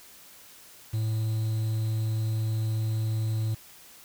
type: tone with quantisation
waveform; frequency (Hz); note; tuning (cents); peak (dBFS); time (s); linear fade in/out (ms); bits
triangle; 110; A2; 0; -23; 0.93-3.55; 10; 8
effects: white hiss -51 dBFS RMS until 4.04 s